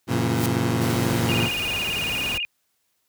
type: chord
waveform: 20% pulse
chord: F# dominant seventh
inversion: none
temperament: equal with one note detuned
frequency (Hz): 92.5 / 116.54 / 138.59 / 168.76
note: F#2 / A#2 / C#3 / E3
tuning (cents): 0 / 0 / 0 / +41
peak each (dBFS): -24 / -18 / -23 / -24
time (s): 0.07-1.5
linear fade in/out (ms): 50
type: noise with exponential growth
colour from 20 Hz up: white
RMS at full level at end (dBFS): -26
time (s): 0.26-0.46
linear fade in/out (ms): 1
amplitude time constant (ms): 43
type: noise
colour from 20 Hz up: pink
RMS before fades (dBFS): -31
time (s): 0.81-2.38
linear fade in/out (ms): 5
type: tone with vibrato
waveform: sine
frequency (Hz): 2641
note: E7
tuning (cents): +3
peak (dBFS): -24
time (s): 1.29-2.45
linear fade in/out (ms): 0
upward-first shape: square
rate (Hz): 18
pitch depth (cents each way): 120
effects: white hiss -71 dBFS RMS until 3.08 s + high-pass 60 Hz 12 dB/octave